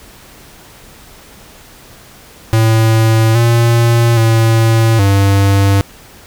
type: tone with pitch steps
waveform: square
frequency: 111.9 / 117.2 / 113.1 / 98.8 Hz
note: A2 / A#2 / A2 / G2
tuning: +30 / +10 / +48 / +14 cents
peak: -8 dBFS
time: 2.53-5.81 s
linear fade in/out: 0 ms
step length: 820 ms
effects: pink hiss -39 dBFS RMS until 6.26 s